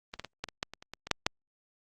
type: clicks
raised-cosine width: 0.2 ms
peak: -22 / -20 / -22 / -16 / -24 / -13 / -25 / -30 / -23 / -22 / -7 / -8 dBFS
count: 12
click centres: 0.139 / 0.196 / 0.247 / 0.44 / 0.487 / 0.629 / 0.736 / 0.825 / 0.936 / 1.07 / 1.113 / 1.265 s
effects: Opus 32 kbps